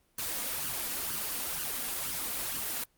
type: noise with flanger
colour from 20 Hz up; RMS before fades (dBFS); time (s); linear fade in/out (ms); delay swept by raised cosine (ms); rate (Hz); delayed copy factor
white; -34; 0.18-2.84; 5; 0.65 to 4.25; 2.1; +0.6
effects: pink hiss -70 dBFS RMS until 2.97 s + Opus 24 kbps